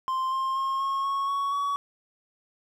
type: tone with pitch steps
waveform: triangle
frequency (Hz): 1046.5 / 1059.9 / 1073.4 / 1087.2 / 1101.1 / 1115.2 / 1129.4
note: C6 / C6 / C6 / C#6 / C#6 / C#6 / C#6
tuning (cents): 0 / +22 / +44 / -34 / -12 / +10 / +32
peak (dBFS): -23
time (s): 0.08-1.76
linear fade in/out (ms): 0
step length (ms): 240
effects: none